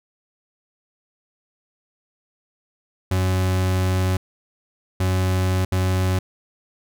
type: tone bursts at uneven times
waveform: 40% pulse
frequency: 93 Hz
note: F#2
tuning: 9 cents sharp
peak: -17 dBFS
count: 3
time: 3.11-4.17 / 5-5.65 / 5.72-6.19 s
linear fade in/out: 5 ms
effects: none